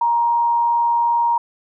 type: tone with frequency modulation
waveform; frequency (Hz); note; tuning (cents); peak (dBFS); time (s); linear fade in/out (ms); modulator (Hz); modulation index
sine; 940; A#5; +14; -14; 0.01-1.38; 5; 97.4; 0.24
effects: none